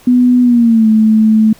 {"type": "tone with pitch glide", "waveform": "sine", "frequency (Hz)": [247.8, 218.2], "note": ["B3", "A3"], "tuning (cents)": [6, -14], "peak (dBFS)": -5, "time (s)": [0.07, 1.53], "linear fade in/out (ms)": 5, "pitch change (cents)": -220, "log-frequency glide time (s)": [0.42, 0.88], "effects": ["pink hiss -43 dBFS RMS until 1.59 s"]}